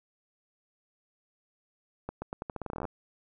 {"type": "accelerating click train", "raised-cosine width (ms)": 1, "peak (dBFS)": -21, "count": 17, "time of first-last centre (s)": [2.09, 2.853], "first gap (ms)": 130, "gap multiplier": 0.84, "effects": []}